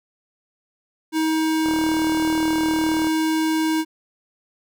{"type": "tone", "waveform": "square", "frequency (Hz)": 317, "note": "D#4", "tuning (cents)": 32, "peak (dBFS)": -19, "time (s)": [1.12, 3.85], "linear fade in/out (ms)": 50}
{"type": "click train", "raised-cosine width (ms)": 1, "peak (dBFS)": -17, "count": 56, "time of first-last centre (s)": [1.66, 3.07], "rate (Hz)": 39}
{"effects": []}